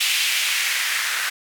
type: noise with band-pass filter sweep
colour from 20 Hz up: blue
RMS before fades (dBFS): -22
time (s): 0-1.3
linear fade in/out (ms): 10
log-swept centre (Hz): 2800 to 1600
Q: 2.1
effects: none